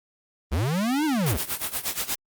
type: linear two-way sweep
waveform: square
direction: up then down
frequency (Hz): 58.27 to 320.1 to 58.27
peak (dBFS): -22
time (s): 0.51-1.38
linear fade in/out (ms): 20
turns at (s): 1.05
type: noise with tremolo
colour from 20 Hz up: white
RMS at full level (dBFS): -26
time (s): 1.26-2.15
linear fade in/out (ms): 5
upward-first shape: sine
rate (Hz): 8.4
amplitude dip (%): 85
effects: Opus 32 kbps